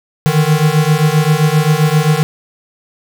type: beating tone pair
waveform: square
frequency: 149.9 / 157.5 Hz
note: D3 / D#3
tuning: +36 / +21 cents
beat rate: 7.6 Hz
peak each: -13 / -13 dBFS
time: 0.26-2.23 s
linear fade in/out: 0 ms
effects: none